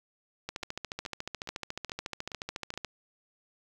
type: two click trains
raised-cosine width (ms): 0.2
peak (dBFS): -18 / -23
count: 34 / 6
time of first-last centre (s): 0.49-2.847 / 0.63-2.74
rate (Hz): 14 / 2.37
effects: 8-bit